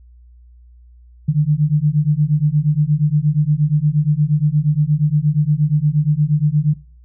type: beating tone pair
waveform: sine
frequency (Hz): 145.6 / 154.1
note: D3 / D#3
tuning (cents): -15 / -16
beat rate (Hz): 8.5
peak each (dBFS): -15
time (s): 1.28-6.74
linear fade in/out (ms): 10
effects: noise-tail reverb RT60 0.4 s tail -20 dB re dry + added 60 Hz sine -42 dBFS peak until 7.04 s